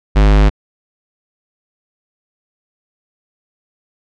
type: tone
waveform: square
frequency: 51.1 Hz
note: G#1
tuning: 27 cents flat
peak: -7 dBFS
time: 0.15-0.5 s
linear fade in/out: 20 ms
effects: low-pass 4000 Hz 12 dB/octave